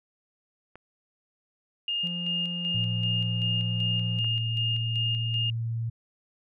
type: clicks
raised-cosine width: 0.5 ms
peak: -30 dBFS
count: 2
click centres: 0.756 / 4.245 s
type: tone with tremolo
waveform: sine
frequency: 2830 Hz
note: F7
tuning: 22 cents sharp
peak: -26 dBFS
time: 1.88-5.5 s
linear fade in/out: 2 ms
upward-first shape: square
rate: 2.6 Hz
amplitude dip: 45%
type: tone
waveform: triangle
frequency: 174.3 Hz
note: F3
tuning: 3 cents flat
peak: -31 dBFS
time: 2.03-4.2 s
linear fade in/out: 10 ms
type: tone with pitch glide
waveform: sine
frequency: 113.1 to 114.81 Hz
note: A2 to A#2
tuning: +48 to -26 cents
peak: -27 dBFS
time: 2.74-5.9 s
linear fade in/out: 10 ms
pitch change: +26 cents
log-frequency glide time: 3.88-5.29 s
effects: none